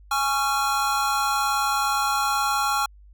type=chord; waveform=square; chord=Db major; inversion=second; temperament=equal with one note detuned; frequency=830.6 / 1108.7 / 1371.3 Hz; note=Ab5 / Db6 / F6; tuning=0 / 0 / -32 cents; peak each=-26 / -28 / -25 dBFS; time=0.11-2.86 s; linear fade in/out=5 ms; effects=added 50 Hz sine -46 dBFS peak until 3.13 s